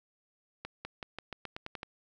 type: accelerating click train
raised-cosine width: 0.3 ms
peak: -23 dBFS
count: 10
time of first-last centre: 0.65-1.831 s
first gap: 200 ms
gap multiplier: 0.89
effects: none